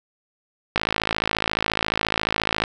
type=click train; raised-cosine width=0.3 ms; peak=-4 dBFS; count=103; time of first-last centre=0.76-2.638 s; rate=54.3 Hz; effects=none